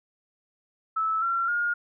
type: tone with pitch steps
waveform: sine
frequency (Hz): 1308 / 1364.3 / 1423.1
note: E6 / F6 / F6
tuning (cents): -14 / -41 / +32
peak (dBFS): -23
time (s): 0.96-1.74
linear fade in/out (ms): 10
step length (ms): 260
effects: none